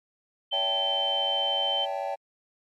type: tone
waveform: sine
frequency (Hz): 3095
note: G7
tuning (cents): -23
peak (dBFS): -25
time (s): 0.51-1.86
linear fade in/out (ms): 20
type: chord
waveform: triangle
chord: A dominant seventh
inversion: first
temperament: equal with one note detuned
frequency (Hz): 566 / 659.3 / 784 / 880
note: C#5 / E5 / G5 / A5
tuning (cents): +36 / 0 / 0 / 0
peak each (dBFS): -31 / -34 / -30 / -35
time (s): 0.52-2.16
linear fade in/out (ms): 20
effects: MP3 64 kbps